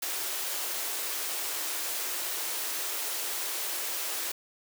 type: high-pass noise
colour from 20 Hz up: white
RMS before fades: -33 dBFS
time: 0.02-4.32 s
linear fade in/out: 5 ms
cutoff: 310 Hz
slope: 48 dB/octave
effects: none